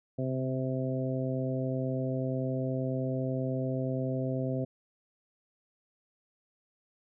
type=harmonic tone with a mistuned harmonic; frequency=130.3 Hz; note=C3; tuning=7 cents flat; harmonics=1 / 2 / 3 / 4 / 5; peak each=-32 / -34 / -39 / -37 / -39 dBFS; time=0.18-4.65 s; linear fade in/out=10 ms; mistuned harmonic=1; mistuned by=+25 cents; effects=none